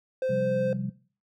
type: tone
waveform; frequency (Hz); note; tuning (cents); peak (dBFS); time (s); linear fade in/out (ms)
triangle; 519; C5; -14; -23; 0.22-0.73; 2
type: chord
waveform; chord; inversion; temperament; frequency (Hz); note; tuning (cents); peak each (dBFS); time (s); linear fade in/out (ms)
sine; C suspended fourth; none; equal; 130.81 / 174.61 / 196; C3 / F3 / G3; 0 / 0 / 0; -32 / -36 / -32; 0.29-0.9; 10
effects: noise-tail reverb RT60 0.4 s tail -17 dB re dry